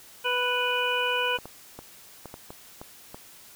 harmonic tone, 493.9 Hz, B4, in tune, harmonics 1 / 2 / 3 / 5 / 6, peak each -30 / -30 / -30 / -30 / -30 dBFS, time 0.24-1.38 s, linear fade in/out 20 ms
clicks, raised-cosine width 1 ms, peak -25 dBFS, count 8, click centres 1.387 / 1.456 / 1.79 / 2.257 / 2.341 / 2.505 / 2.815 / 3.145 s
effects white hiss -50 dBFS RMS until 3.55 s

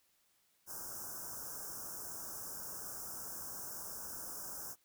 white band-stop noise, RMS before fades -45 dBFS, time 0.66-4.76 s, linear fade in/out 50 ms, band 1600 to 5200 Hz, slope 96 dB/octave, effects white hiss -74 dBFS RMS until 4.84 s

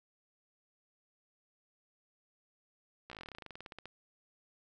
slowing click train, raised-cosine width 0.3 ms, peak -30 dBFS, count 22, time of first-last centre 3.1-3.856 s, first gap 15 ms, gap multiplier 1.08, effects none

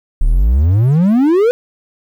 triangle exponential sweep, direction up, 32 to 503 Hz, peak -6 dBFS, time 0.21-1.51 s, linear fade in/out 0 ms, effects 8-bit

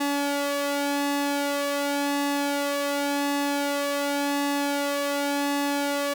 sawtooth tone with flanger, 284.6 Hz, C#4, 46 cents sharp, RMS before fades -26 dBFS, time 0-6.14 s, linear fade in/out 10 ms, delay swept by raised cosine 1.1 to 2.4 ms, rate 0.45 Hz, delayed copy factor +0.6, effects none

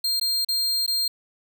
40% pulse tone with dropouts, 4200 Hz, C8, 6 cents sharp, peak -20 dBFS, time 0.04-1.08 s, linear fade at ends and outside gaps 5 ms, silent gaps 0.198-0.212 / 0.448-0.486 / 0.864-0.877 s, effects none

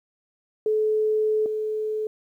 sine tone pair in turn, 431.1 / 431.1 Hz, A4 / A4, -35 / -35 cents, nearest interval unison, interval 0 cents, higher neither, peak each -19 / -24 dBFS, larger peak first, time 0.66-1.46 / 1.46-2.07 s, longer first, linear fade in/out 2 ms, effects 10-bit

